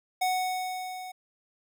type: tone with level ramp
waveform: square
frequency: 740 Hz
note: F#5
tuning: in tune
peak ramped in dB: -24 to -39 dBFS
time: 0.21-1.12 s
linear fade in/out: 10 ms
effects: none